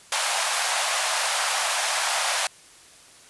pink high-pass noise, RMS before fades -24 dBFS, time 0.12-2.47 s, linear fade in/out 2 ms, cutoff 620 Hz, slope 48 dB/octave, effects white hiss -50 dBFS RMS until 3.29 s + resampled to 24000 Hz

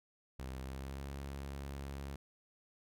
sawtooth tone with pitch glide, 65.41 to 69.14 Hz, C2 to C#2, 0 to -4 cents, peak -38 dBFS, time 0.39-2.16 s, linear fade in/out 5 ms, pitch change +96 cents, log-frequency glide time 0.57-1.07 s, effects none

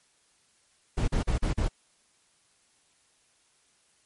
brown noise bursts, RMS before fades -25 dBFS, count 5, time 0.97-1.684 s, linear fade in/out 10 ms, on 110 ms, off 41 ms, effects white hiss -66 dBFS RMS until 4.05 s + MP3 48 kbps

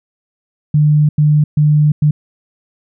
sine tone bursts at uneven times, 150 Hz, D3, 37 cents sharp, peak -7 dBFS, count 4, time 0.74-1.09 / 1.18-1.44 / 1.57-1.92 / 2.02-2.11 s, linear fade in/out 5 ms, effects none

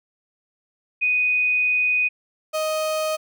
sine / 35% pulse tone pair in turn, 2489 / 624.6 Hz, D#7 / D#5, 0 / +7 cents, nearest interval 2 octaves, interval 2393 cents, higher first, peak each -17 / -20 dBFS, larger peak first, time 1.01-2.09 / 2.53-3.17 s, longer first, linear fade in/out 20 ms, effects none

